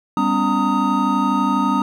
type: tone cluster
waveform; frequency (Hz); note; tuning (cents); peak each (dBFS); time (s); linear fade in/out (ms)
triangle; 199 / 251.3 / 283.4 / 922 / 1250; G3 / B3 / C#4 / A#5 / D#6; +26 / +30 / +38 / -19 / +8; -20; 0.17-1.82; 2
effects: none